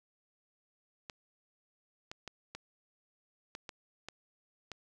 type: clicks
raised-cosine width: 0.2 ms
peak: -25 dBFS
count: 8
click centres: 1.098 / 2.115 / 2.277 / 2.55 / 3.551 / 3.692 / 4.086 / 4.717 s
effects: none